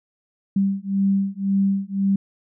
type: beating tone pair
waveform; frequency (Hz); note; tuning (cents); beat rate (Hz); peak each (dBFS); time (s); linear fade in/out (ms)
sine; 195.2 / 197.1; G3 / G3; -7 / +10; 1.9; -21; 0.56-2.16; 5
effects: none